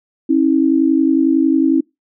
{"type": "tone pair together", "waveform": "sine", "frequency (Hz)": [270.9, 321.9], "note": ["C#4", "E4"], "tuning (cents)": [-40, -41], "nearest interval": "minor third", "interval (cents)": 299, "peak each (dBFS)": -13, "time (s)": [0.29, 1.81], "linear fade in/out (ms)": 10, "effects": ["noise-tail reverb RT60 0.2 s tail -24 dB re dry"]}